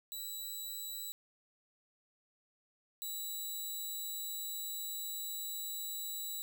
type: tone pair in turn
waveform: 10% pulse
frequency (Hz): 3937 / 3916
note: B7 / B7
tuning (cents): -6 / -15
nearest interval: unison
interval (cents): 9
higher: first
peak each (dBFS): -33 / -31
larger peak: second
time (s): 0.12-1.12 / 3.02-6.42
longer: second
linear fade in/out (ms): 0
effects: none